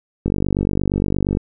click train, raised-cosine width 3 ms, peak -6 dBFS, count 55, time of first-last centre 0.26-1.371 s, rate 48.6 Hz, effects none

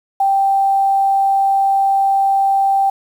sine tone, 784 Hz, G5, in tune, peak -11 dBFS, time 0.2-2.9 s, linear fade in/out 5 ms, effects 7-bit

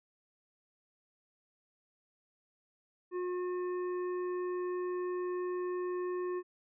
triangle tone with hard clipping, 360.3 Hz, F#4, 46 cents flat, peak -35 dBFS, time 3.11-6.43 s, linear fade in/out 50 ms, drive 13 dB, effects resampled to 8000 Hz

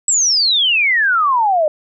sine exponential sweep, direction down, 7902 to 590 Hz, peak -11 dBFS, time 0.08-1.68 s, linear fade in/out 2 ms, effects none

